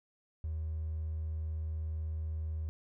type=tone with hard clipping; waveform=triangle; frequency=79 Hz; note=D#2; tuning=27 cents sharp; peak=-34 dBFS; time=0.44-2.69 s; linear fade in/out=0 ms; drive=3 dB; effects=none